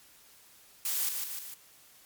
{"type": "noise with echo", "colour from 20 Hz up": "blue", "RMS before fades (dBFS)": -31, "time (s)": [0.85, 1.09], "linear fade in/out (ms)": 2, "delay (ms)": 150, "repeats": 3, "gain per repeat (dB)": -4, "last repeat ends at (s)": 1.54, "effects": ["white hiss -58 dBFS RMS until 2.05 s", "MP3 96 kbps"]}